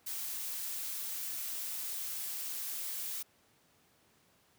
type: noise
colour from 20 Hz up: blue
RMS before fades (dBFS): -39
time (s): 0.06-3.23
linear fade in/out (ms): 10
effects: pink hiss -68 dBFS RMS until 4.58 s + high-pass 100 Hz 12 dB/octave